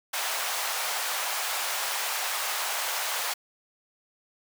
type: high-pass noise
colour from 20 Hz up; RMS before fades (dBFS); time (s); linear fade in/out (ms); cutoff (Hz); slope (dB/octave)
pink; -30; 0.13-3.34; 10; 690; 24
effects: none